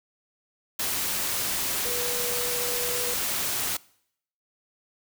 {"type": "tone in noise", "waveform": "sine", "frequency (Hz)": 487, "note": "B4", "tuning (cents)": -24, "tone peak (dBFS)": -33, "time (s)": [1.85, 3.14], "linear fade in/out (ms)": 5, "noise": "white", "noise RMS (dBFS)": -28, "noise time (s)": [0.79, 3.77], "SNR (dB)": -8, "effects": ["noise-tail reverb RT60 0.7 s tail -23 dB re dry"]}